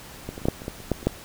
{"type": "clicks", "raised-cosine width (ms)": 2, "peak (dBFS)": [-18, -22, -28, -11, -6, -24, -16, -28, -8, -25, -6], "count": 11, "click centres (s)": [0.29, 0.379, 0.418, 0.455, 0.485, 0.619, 0.681, 0.803, 0.917, 1.029, 1.07], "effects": ["pink hiss -43 dBFS RMS until 1.24 s"]}